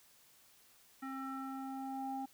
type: tone with low-pass filter sweep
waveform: square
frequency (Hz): 267.3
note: C4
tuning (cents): +37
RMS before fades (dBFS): -42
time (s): 1.02-2.26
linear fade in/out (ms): 10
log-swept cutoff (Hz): 1600 to 740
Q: 4.4
effects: white hiss -65 dBFS RMS until 2.33 s